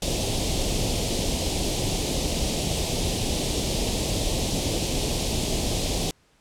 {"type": "band-stop noise", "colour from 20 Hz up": "pink", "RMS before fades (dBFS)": -25, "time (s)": [0.02, 6.11], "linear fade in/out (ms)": 2, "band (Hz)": [740, 2800], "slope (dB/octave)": 24, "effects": ["pink hiss -62 dBFS RMS until 6.4 s", "low-pass 9000 Hz 12 dB/octave"]}